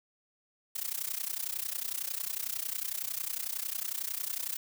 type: noise with amplitude modulation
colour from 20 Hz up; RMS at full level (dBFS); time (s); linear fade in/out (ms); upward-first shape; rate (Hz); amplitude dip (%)
blue; -32; 0.75-4.57; 10; sine; 31; 90
effects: none